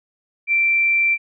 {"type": "tone", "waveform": "sine", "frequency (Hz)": 2349, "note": "D7", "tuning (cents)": 0, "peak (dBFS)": -14, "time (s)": [0.47, 1.18], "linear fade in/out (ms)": 50, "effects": []}